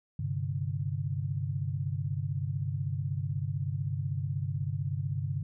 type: chord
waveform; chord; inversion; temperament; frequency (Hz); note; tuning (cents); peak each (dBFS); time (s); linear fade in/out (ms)
sine; G suspended fourth; none; equal; 98 / 130.81 / 146.83; G2 / C3 / D3; 0 / 0 / 0; -34; 0.19-5.43; 5
effects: none